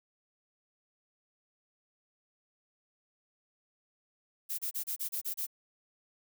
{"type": "noise bursts", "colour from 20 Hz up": "violet", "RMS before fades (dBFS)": -35, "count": 8, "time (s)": [4.49, 5.468], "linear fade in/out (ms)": 20, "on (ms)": 96, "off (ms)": 30, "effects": []}